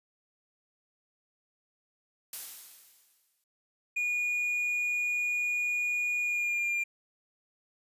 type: noise with exponential decay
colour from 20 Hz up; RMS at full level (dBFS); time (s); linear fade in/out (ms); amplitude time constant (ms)
blue; -36; 2.33-3.44; 2; 240
type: tone with pitch glide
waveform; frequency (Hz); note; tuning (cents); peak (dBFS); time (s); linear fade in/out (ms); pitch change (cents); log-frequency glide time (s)
triangle; 2444 to 2399; D#7 to D7; -32 to +36; -26; 3.96-6.84; 10; -32; 6.21-6.66
effects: resampled to 32000 Hz